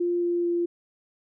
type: tone with pitch steps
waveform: sine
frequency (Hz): 349.2 / 347.2 / 345.2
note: F4 / F4 / F4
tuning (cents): 0 / -10 / -20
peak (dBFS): -22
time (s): 0-0.66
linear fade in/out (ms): 10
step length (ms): 220
effects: none